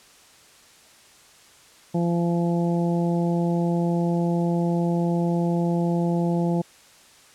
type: harmonic tone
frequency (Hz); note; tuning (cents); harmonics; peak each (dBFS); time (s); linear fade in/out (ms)
171.3; F3; -33; 1 / 2 / 3 / 4 / 5; -21 / -27 / -31 / -33 / -35; 1.94-6.62; 10
effects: white hiss -52 dBFS RMS until 7.34 s + low-pass 9000 Hz 12 dB/octave